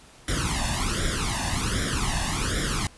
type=noise with flanger; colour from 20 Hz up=pink; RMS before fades=-26 dBFS; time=0.28-2.87 s; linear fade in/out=2 ms; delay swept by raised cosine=0.55 to 1.13 ms; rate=1.3 Hz; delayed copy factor=+0.9; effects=pink hiss -51 dBFS RMS until 2.97 s + resampled to 24000 Hz